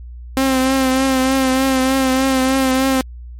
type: tone with vibrato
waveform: sawtooth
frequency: 263.5 Hz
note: C4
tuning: 12 cents sharp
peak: -9 dBFS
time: 0.37-3.01 s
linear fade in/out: 0 ms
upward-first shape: triangle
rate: 3.3 Hz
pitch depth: 37 cents each way
effects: added 60 Hz sine -30 dBFS peak until 3.39 s + MP3 64 kbps